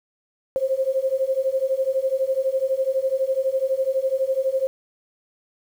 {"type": "beating tone pair", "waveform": "sine", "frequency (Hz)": [523.3, 535.3], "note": ["C5", "C5"], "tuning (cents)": [0, 39], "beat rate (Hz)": 12, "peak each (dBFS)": [-23, -22], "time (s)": [0.56, 4.67], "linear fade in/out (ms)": 0, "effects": ["8-bit"]}